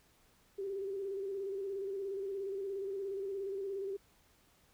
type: tone with vibrato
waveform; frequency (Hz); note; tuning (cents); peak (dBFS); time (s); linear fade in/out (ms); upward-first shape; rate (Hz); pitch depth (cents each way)
sine; 392; G4; 0; -36; 0.58-3.97; 10; square; 17; 39
effects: pink hiss -68 dBFS RMS until 4.73 s